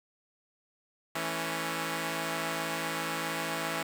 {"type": "chord", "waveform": "5% pulse", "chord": "A major", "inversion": "second", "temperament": "equal", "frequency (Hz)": [164.81, 220, 277.2], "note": ["E3", "A3", "C#4"], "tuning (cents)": [0, 0, 0], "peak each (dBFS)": [-23, -29, -24], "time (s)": [1.15, 3.83], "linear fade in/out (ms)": 5, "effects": []}